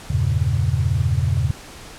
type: chord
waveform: sine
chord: E diminished seventh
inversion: none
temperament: equal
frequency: 82.41 / 98 / 116.54 / 138.59 Hz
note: E2 / G2 / Bb2 / Db3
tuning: 0 / 0 / 0 / 0 cents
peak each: -22 dBFS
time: 0.1-1.51 s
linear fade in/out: 5 ms
effects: pink hiss -39 dBFS RMS until 1.98 s + low-pass 10000 Hz 12 dB/octave